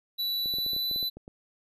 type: tone with pitch glide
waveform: square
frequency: 3951 to 3992 Hz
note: B7 to B7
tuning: 0 to +18 cents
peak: -28 dBFS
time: 0.18-1.1 s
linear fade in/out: 20 ms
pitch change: +18 cents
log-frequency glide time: 0.35-0.98 s
type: clicks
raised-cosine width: 2 ms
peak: -30 dBFS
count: 11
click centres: 0.459 / 0.539 / 0.585 / 0.663 / 0.733 / 0.764 / 0.913 / 0.961 / 1.028 / 1.17 / 1.279 s
effects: none